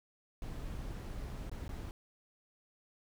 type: noise with dropouts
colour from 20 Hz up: brown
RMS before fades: -42 dBFS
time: 0.42-1.91 s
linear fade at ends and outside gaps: 1 ms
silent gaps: 1.497-1.515 / 1.68-1.691 s
effects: none